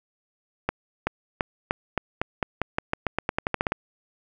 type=accelerating click train; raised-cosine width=0.5 ms; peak=-8 dBFS; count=19; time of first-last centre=0.69-3.721 s; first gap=380 ms; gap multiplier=0.89; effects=none